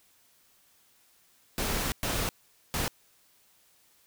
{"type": "noise bursts at uneven times", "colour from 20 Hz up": "pink", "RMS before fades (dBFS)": -30, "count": 3, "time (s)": [[1.58, 1.92], [2.03, 2.29], [2.74, 2.88]], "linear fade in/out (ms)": 0, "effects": ["white hiss -64 dBFS RMS until 4.06 s"]}